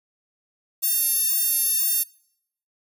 10% pulse tone with high-pass filter, 902 Hz, A5, 43 cents sharp, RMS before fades -22 dBFS, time 0.82-2.04 s, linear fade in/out 20 ms, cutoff 10000 Hz, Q 3.4, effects noise-tail reverb RT60 0.7 s tail -25 dB re dry

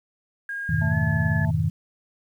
sine tone with pitch glide, 1625 to 1713.7 Hz, G#6 to A6, -38 to -46 cents, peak -28 dBFS, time 0.49-1.45 s, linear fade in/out 2 ms, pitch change +92 cents, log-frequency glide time 0.89-0.95 s
sine chord, F half-diminished seventh, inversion none, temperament just, 87.31 / 104.77 / 125.72 / 157.15 Hz, F2 / Ab2 / Cb3 / Eb3, 0 / +16 / +31 / +18 cents, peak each -27 / -26 / -28 / -23 dBFS, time 0.69-1.7 s, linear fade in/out 5 ms
harmonic tone, 220 Hz, A3, in tune, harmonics 1 / 3 / 4, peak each -31 / -36 / -37 dBFS, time 0.81-1.51 s, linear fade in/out 10 ms
effects 9-bit

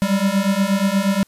square beating tone pair, 192 / 200.4 Hz, G3 / G3, -36 / +38 cents, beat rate 8.4 Hz, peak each -20 / -19 dBFS, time 0.02-1.23 s, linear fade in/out 0 ms, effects white hiss -59 dBFS RMS until 1.27 s + resampled to 32000 Hz

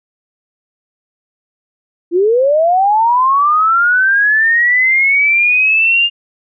sine linear sweep, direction up, 329.6 to 2831 Hz, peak -8 dBFS, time 2.11-6.1 s, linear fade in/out 50 ms, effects none

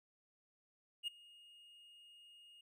triangle tone with ADSR envelope, 2854 Hz, F7, 37 cents sharp, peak -34 dBFS, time 1.03-2.61 s, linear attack 44 ms, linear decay 11 ms, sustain -23 dB, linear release 4 ms, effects none

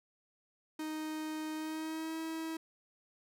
45% pulse tone with pitch glide, 311.1 to 322.6 Hz, D#4 to E4, 0 to -37 cents, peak -37 dBFS, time 0.79-2.57 s, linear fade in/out 5 ms, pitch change +63 cents, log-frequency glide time 1.54-2.19 s, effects none

